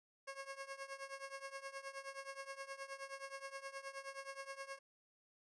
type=tone with tremolo; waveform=15% pulse; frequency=545 Hz; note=C#5; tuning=29 cents flat; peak=-37 dBFS; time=0.27-4.79 s; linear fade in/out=10 ms; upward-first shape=triangle; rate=9.5 Hz; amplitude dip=90%; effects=resampled to 22050 Hz